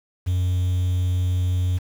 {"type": "tone", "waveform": "triangle", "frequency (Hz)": 90.6, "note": "F#2", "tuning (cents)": -36, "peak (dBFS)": -16, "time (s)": [0.26, 1.79], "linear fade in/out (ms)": 20, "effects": ["tanh soft clip ceiling -12 dBFS", "7-bit"]}